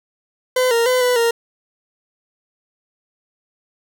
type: tone with pitch steps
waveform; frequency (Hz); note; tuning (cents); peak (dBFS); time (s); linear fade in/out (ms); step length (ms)
40% pulse; 508 / 464.6 / 506 / 495.7 / 464.9; B4 / A#4 / B4 / B4 / A#4; +49 / -6 / +42 / +6 / -5; -13; 0.56-1.31; 5; 150
effects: none